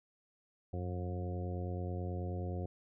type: harmonic tone with a mistuned harmonic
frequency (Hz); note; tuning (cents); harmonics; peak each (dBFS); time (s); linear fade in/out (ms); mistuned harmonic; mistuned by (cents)
89.4; F2; +41; 1 / 2 / 3 / 4 / 5 / 6 / 7 / 8; -37 / -44 / -49 / -46 / -49 / -48 / -61 / -50; 0.73-2.66; 5; 1; +18
effects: none